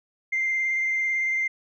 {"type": "tone with vibrato", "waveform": "sine", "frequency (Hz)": 2093, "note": "C7", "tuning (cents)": 0, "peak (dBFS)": -21, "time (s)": [0.32, 1.48], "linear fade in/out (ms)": 10, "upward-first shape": "sine", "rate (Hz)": 18, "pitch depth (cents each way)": 15, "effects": ["tanh soft clip ceiling -18 dBFS"]}